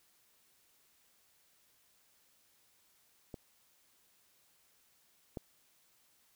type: clicks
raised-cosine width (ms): 2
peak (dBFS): -30 / -26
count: 2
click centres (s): 3.342 / 5.372
effects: white hiss -70 dBFS RMS until 6.35 s